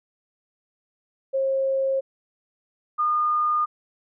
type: tone pair in turn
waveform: sine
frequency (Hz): 537 / 1218.5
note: C5 / D#6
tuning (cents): +45 / -37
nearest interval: octave + major second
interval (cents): 1418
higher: second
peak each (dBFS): -20 / -19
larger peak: second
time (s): 1.33-2.01 / 2.98-3.66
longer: neither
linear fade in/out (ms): 20
effects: none